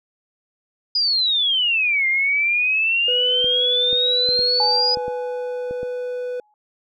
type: exponential two-way sweep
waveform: sine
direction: down then up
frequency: 4978 to 2093 to 4978 Hz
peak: -16 dBFS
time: 0.95-4.95 s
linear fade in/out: 5 ms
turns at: 2.07 s
type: tone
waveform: triangle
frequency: 495.9 Hz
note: B4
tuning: 7 cents sharp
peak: -22 dBFS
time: 3.08-6.4 s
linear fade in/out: 2 ms
type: clicks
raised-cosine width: 2 ms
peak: -21 dBFS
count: 8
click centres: 3.444 / 3.929 / 4.29 / 4.392 / 4.972 / 5.081 / 5.71 / 5.831 s
type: tone with exponential decay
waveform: sine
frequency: 842 Hz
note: G#5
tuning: 24 cents sharp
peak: -19 dBFS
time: 4.6-6.54 s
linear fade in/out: 1 ms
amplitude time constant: 420 ms
effects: none